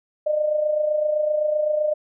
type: tone with amplitude modulation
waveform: sine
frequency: 606 Hz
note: D#5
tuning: 46 cents flat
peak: -16 dBFS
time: 0.26-1.94 s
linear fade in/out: 10 ms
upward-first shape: sine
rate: 27.8 Hz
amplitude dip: 55%
effects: none